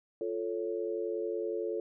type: chord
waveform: sine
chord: F augmented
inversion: none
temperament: equal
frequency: 349.2 / 440 / 554.4 Hz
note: F4 / A4 / C#5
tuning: 0 / 0 / 0 cents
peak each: -36 / -34 / -39 dBFS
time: 0.21-1.8 s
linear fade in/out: 2 ms
effects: none